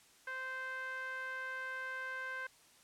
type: tone with low-pass filter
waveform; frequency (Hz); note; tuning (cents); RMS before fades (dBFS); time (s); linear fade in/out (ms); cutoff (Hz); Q
5% pulse; 520; C5; -11; -42; 0.27-2.47; 5; 1600; 3.9
effects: white hiss -64 dBFS RMS until 2.83 s + low-pass 10000 Hz 12 dB/octave